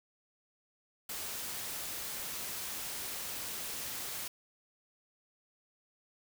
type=noise; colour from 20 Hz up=white; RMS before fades=-40 dBFS; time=1.09-4.28 s; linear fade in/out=5 ms; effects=none